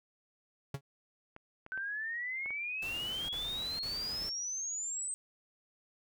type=tone with exponential decay; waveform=45% pulse; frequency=138.59 Hz; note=C#3; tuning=in tune; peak=-33 dBFS; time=0.74-0.81 s; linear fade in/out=5 ms; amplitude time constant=15 ms
type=clicks; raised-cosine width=0.5 ms; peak=-33 dBFS; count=7; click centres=1.364 / 1.664 / 1.776 / 2.46 / 2.506 / 3.247 / 3.342 s
type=exponential sweep; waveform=sine; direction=up; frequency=1514 to 8300 Hz; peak=-35 dBFS; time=1.72-5.14 s; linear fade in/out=0 ms
type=noise bursts; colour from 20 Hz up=pink; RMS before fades=-47 dBFS; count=3; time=2.82-4.296 s; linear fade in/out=5 ms; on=470 ms; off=33 ms
effects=none